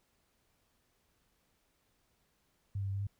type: tone with pitch steps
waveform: sine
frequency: 99.2 / 98.2 / 97.6 / 98.9 / 100.5 Hz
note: G2 / G2 / G2 / G2 / G2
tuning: +21 / +4 / -7 / +16 / +44 cents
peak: -33 dBFS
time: 2.75-3.07 s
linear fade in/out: 5 ms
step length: 64 ms
effects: pink hiss -75 dBFS RMS until 3.19 s